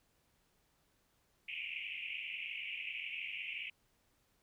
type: band-pass noise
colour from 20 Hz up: pink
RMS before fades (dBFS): -43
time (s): 1.48-3.7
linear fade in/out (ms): 5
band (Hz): 2200 to 2900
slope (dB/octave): 96
effects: pink hiss -75 dBFS RMS until 4.42 s